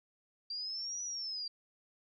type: linear two-way sweep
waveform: sine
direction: up then down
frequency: 4700 to 5920 to 4700 Hz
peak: -37 dBFS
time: 0.5-1.48 s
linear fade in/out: 5 ms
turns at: 1.03 s
effects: none